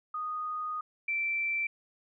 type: tone pair in turn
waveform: sine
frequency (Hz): 1239 / 2339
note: D#6 / D7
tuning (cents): -8 / -8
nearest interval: major seventh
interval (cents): 1100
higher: second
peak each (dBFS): -32 / -28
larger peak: second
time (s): 0.14-0.81 / 1.08-1.67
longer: first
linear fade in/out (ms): 5
effects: none